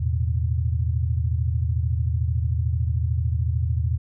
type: chord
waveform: sine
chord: E suspended fourth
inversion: none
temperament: equal with one note detuned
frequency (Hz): 81.13 / 110 / 123.47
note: E2 / A2 / B2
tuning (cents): -27 / 0 / 0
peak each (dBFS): -22 / -26 / -27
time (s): 0-3.98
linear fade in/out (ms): 10
effects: none